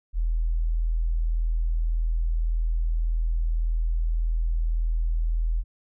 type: tone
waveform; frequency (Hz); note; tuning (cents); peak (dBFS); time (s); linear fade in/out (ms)
sine; 40.88; E1; -14; -21; 0.13-5.64; 50
effects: none